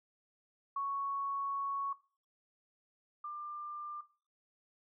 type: tone pair in turn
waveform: sine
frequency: 1110 / 1192.5 Hz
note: C#6 / D6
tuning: +2 / +26 cents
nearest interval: minor second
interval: 124 cents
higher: second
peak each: -33 / -39 dBFS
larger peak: first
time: 0.76-1.93 / 3.24-4.01 s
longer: first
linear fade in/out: 5 ms
effects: noise-tail reverb RT60 0.4 s tail -19 dB re dry